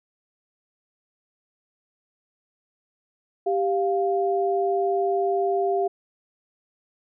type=tone pair together; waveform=sine; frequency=392.9 / 700 Hz; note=G4 / F5; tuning=+4 / +4 cents; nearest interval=minor seventh; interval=1000 cents; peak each=-22 / -24 dBFS; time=3.46-5.88 s; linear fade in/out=10 ms; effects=none